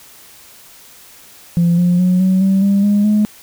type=tone with pitch steps; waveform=sine; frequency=171.6 / 176.73 / 182.01 / 187.46 / 193.06 / 198.83 / 204.8 / 210.9 Hz; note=F3 / F3 / F#3 / F#3 / G3 / G3 / G#3 / G#3; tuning=-30 / +21 / -28 / +23 / -26 / +25 / -24 / +27 cents; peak=-8 dBFS; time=1.57-3.25 s; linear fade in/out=0 ms; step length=210 ms; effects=tanh soft clip ceiling -7 dBFS + white hiss -42 dBFS RMS until 3.42 s